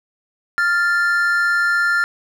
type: tone pair together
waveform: triangle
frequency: 1396.9 / 1760 Hz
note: F6 / A6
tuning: 0 / 0 cents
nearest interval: major third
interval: 400 cents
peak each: -14 / -18 dBFS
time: 0.58-2.04 s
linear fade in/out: 0 ms
effects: none